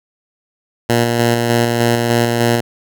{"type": "tone with tremolo", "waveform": "10% pulse", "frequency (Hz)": 118, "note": "A#2", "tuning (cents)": 22, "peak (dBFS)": -3, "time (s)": [0.89, 2.61], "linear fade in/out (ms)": 10, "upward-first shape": "square", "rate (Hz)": 3.3, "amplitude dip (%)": 30, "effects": []}